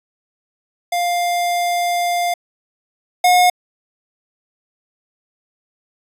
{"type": "tone pair in turn", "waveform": "square", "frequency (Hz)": [701, 720.3], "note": ["F5", "F#5"], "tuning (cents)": [6, -47], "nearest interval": "unison", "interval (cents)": 47, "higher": "second", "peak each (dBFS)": [-17, -10], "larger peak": "second", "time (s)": [[0.92, 2.34], [3.24, 3.5]], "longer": "first", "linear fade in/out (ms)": 5, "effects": ["resampled to 32000 Hz"]}